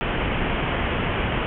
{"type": "low-pass noise", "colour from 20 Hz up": "pink", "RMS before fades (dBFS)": -24, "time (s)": [0.01, 1.46], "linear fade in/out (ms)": 0, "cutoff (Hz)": 3200, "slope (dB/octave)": 96, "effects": []}